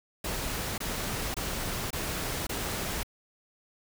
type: noise bursts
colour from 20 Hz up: pink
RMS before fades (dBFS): -33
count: 5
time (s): 0.24-3.032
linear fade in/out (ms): 5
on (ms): 540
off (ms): 23
effects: none